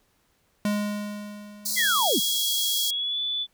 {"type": "tone with exponential decay", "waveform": "square", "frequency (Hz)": 207.2, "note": "G#3", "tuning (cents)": -4, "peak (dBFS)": -22, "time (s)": [0.65, 2.4], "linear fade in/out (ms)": 2, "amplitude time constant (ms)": 380}
{"type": "high-pass noise", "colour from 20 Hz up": "pink", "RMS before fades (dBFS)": -28, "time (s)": [1.65, 2.91], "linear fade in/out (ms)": 10, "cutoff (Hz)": 4100, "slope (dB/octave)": 96}
{"type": "tone with pitch glide", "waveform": "sine", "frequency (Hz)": [3322, 3473], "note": ["G#7", "A7"], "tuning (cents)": [0, -23], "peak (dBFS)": -25, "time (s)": [1.75, 3.47], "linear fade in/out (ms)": 50, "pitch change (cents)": 77, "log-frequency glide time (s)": [2.91, 3.2]}
{"type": "linear sweep", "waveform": "sine", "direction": "down", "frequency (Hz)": [2100, 146.83], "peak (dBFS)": -22, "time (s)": [1.76, 2.2], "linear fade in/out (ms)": 20}
{"effects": ["pink hiss -67 dBFS RMS until 3.53 s"]}